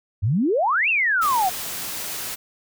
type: exponential two-way sweep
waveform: sine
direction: up then down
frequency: 89 to 2794 to 702 Hz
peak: -17 dBFS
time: 0.22-1.5 s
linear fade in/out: 20 ms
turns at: 0.89 s
type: noise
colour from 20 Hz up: white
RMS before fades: -30 dBFS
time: 1.21-2.36 s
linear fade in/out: 20 ms
effects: none